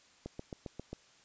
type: click train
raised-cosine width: 2 ms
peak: -27 dBFS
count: 6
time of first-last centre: 0.26-0.93 s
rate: 7.46 Hz
effects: white hiss -63 dBFS RMS until 1.24 s + resampled to 16000 Hz